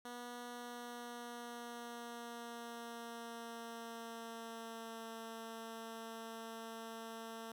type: tone with pitch glide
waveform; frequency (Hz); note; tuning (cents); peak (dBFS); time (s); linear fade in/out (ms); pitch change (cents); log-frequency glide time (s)
10% pulse; 242.5 to 226.3; B3 to A3; -31 to +49; -38; 0.05-7.52; 2; -120; 0.46-5.07
effects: none